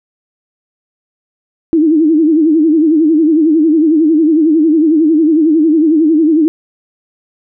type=tone with vibrato; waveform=sine; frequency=314.2 Hz; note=D#4; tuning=17 cents sharp; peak=-6 dBFS; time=1.73-6.48 s; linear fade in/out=0 ms; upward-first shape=sine; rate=11 Hz; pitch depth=110 cents each way; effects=none